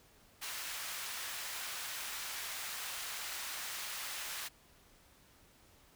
pink high-pass noise, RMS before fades -42 dBFS, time 0.41-4.49 s, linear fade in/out 20 ms, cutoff 1300 Hz, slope 12 dB/octave, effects pink hiss -64 dBFS RMS until 5.95 s

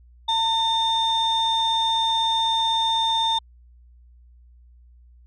sine tone pair together, 904 / 3618 Hz, A5 / A7, +47 / +48 cents, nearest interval 2 octaves, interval 2401 cents, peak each -20 dBFS, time 0.28-3.39 s, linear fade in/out 10 ms, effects tanh soft clip ceiling -15 dBFS + added 60 Hz sine -48 dBFS peak until 5.26 s

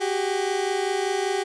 30% pulse tone pair together, 376.4 / 401.6 Hz, F#4 / G4, +30 / +42 cents, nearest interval minor second, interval 112 cents, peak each -23 dBFS, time 0-1.44 s, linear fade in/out 20 ms, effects resampled to 22050 Hz

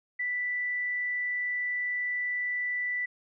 sine tone, 1975.5 Hz, B6, in tune, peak -28 dBFS, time 0.19-3.06 s, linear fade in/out 10 ms, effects none

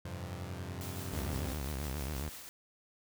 sawtooth chord, F suspended second, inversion none, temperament equal, 87.31 / 98 / 130.81 Hz, F2 / G2 / C3, 0 / 0 / 0 cents, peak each -38 / -40 / -42 dBFS, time 0.05-1.53 s, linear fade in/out 5 ms
white noise with tremolo, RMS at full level -46 dBFS, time 0.81-2.49 s, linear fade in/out 0 ms, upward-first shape triangle, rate 6 Hz, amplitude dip 40%
sawtooth tone with vibrato, 70.6 Hz, C#2, 32 cents sharp, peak -32 dBFS, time 1.13-2.29 s, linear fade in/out 0 ms, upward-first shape triangle, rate 7.4 Hz, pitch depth 210 cents each way
effects none

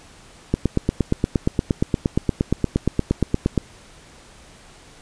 click train, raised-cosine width 3 ms, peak -4 dBFS, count 27, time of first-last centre 0.54-3.577 s, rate 8.56 Hz, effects pink hiss -47 dBFS RMS until 5.01 s + resampled to 22050 Hz

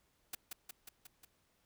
white noise with echo, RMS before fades -41 dBFS, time 0.33-0.35 s, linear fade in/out 5 ms, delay 180 ms, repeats 5, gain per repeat -3 dB, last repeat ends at 1.25 s, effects pink hiss -75 dBFS RMS until 1.65 s

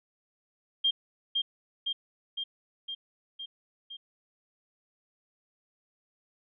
sine tone with echo, 3203 Hz, G7, 37 cents sharp, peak -22 dBFS, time 0.84-0.91 s, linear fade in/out 10 ms, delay 510 ms, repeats 6, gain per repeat -3 dB, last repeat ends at 3.97 s, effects none

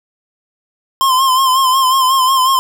square tone with vibrato, 1048 Hz, C6, 2 cents sharp, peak -10 dBFS, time 1.01-2.59 s, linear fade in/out 0 ms, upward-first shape sine, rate 5.5 Hz, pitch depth 54 cents each way, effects 8-bit

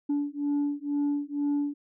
sine beating tone pair, 287.4 / 289.5 Hz, D4 / D4, -37 / -25 cents, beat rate 2.1 Hz, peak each -27 dBFS, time 0.09-1.74 s, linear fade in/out 10 ms, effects tanh soft clip ceiling -22 dBFS

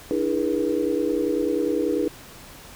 sine tone cluster, 297.2 / 327.3 / 414.4 / 482.7 Hz, D4 / E4 / G#4 / B4, +21 / -12 / -4 / -40 cents, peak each -26 dBFS, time 0.11-2.08 s, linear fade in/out 0 ms, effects pink hiss -44 dBFS RMS until 2.75 s

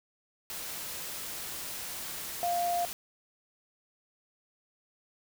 sine tone in noise, 698.5 Hz, F5, in tune, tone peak -27 dBFS, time 2.43-2.85 s, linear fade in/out 0 ms, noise white, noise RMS -39 dBFS, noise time 0.5-2.93 s, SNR +9 dB, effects none

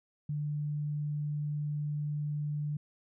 sine tone, 148.2 Hz, D3, 16 cents sharp, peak -31 dBFS, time 0.29-2.77 s, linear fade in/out 5 ms, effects none

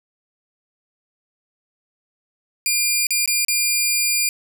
10% pulse tone with dropouts, 2400 Hz, D7, 37 cents sharp, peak -8 dBFS, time 2.66-4.29 s, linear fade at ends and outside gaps 1 ms, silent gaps 3.069-3.106 / 3.259-3.276 / 3.449-3.483 s, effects 7-bit

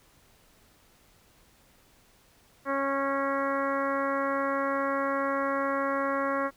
harmonic tone, 275.2 Hz, C#4, 12 cents flat, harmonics 1 / 2 / 3 / 4 / 5 / 6 / 7 / 8, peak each -33 / -30 / -40 / -31 / -35 / -38 / -39 / -46 dBFS, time 2.65-6.51 s, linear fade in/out 50 ms, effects pink hiss -61 dBFS RMS until 6.56 s

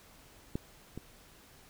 clicks, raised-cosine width 3 ms, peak -20 / -27 dBFS, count 2, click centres 0.555 / 0.976 s, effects pink hiss -58 dBFS RMS until 1.69 s

